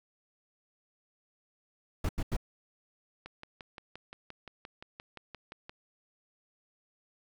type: noise bursts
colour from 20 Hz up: brown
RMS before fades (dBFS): -30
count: 3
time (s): 2.04-2.367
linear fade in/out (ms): 5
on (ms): 51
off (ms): 87
type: click train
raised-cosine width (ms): 0.3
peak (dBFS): -28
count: 15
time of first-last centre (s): 3.26-5.695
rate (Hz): 5.75
effects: none